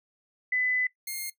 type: tone pair in turn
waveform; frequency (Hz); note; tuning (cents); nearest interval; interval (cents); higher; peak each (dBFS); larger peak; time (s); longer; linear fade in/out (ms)
sine / 5% pulse; 2005 / 2128; B6 / C7; +26 / +29; minor second; 103; second; -24 / -22; second; 0.52-0.87 / 1.07-1.3; first; 5
effects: noise-tail reverb RT60 0.1 s tail -18 dB re dry